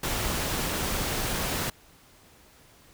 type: noise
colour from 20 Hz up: pink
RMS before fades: -29 dBFS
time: 0.03-1.7 s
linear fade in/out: 5 ms
effects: pink hiss -56 dBFS RMS until 2.93 s